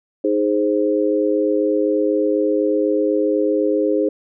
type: chord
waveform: sine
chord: Ab major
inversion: second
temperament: equal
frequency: 311.1 / 415.3 / 523.3 Hz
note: Eb4 / Ab4 / C5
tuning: 0 / 0 / 0 cents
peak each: -19 / -19 / -20 dBFS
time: 0.24-4.09 s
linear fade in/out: 5 ms
effects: none